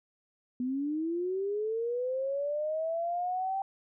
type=linear sweep; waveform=sine; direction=up; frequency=244.4 to 784 Hz; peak=-29 dBFS; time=0.6-3.62 s; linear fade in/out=2 ms; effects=none